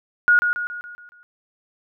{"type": "tone with echo", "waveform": "sine", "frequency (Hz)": 1442, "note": "F#6", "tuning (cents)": -45, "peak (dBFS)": -11, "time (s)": [0.28, 0.39], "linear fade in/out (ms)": 0, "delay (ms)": 140, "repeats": 6, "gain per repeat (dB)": -6, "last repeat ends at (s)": 1.23, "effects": []}